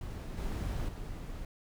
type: noise with level steps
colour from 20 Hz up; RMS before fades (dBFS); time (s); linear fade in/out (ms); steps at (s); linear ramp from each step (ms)
brown; -40 / -35 / -41; 0.01-1.45; 2; 0.37 / 0.88; 10
effects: none